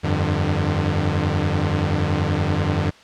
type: tone cluster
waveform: sawtooth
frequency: 87.5 / 98 / 149.7 Hz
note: F2 / G2 / D3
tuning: +4 / 0 / +33 cents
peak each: -19 dBFS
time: 0.03-2.91 s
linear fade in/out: 20 ms
effects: white hiss -47 dBFS RMS until 3.03 s + low-pass 4000 Hz 12 dB/octave